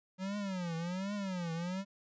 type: tone with vibrato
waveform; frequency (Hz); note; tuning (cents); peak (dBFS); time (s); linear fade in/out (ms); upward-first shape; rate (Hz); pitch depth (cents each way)
square; 183.8; F#3; -11; -36; 0.18-1.85; 50; triangle; 1.3; 220
effects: resampled to 16000 Hz